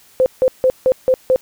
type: tone bursts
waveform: sine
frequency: 516 Hz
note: C5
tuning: 24 cents flat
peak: -9 dBFS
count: 6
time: 0.2-1.36 s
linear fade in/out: 0 ms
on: 60 ms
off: 160 ms
effects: white hiss -49 dBFS RMS until 1.41 s